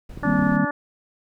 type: noise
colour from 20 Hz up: brown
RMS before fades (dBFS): -39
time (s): 0.09-0.57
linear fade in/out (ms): 5
type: clicks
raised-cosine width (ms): 3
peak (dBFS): -22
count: 8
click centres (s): 0.175 / 0.228 / 0.296 / 0.335 / 0.393 / 0.424 / 0.469 / 0.523
type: harmonic tone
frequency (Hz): 290.3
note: D4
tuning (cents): -20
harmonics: 1 / 2 / 3 / 4 / 5 / 6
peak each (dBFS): -30 / -30 / -30 / -30 / -30 / -30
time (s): 0.23-0.71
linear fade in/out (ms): 5
type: chord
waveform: sine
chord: C minor seventh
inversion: first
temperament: equal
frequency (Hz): 155.56 / 196 / 233.1 / 261.6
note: Eb3 / G3 / Bb3 / C4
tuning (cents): 0 / 0 / 0 / 0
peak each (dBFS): -25 / -22 / -24 / -23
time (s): 0.25-0.65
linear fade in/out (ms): 5
effects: none